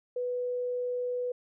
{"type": "tone", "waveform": "sine", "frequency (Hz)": 493.9, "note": "B4", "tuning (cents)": 0, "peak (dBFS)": -29, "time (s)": [0.16, 1.32], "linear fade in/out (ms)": 5, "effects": []}